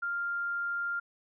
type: tone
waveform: sine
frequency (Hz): 1396.9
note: F6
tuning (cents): 0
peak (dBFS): -30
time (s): 0.02-1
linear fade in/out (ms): 10
effects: none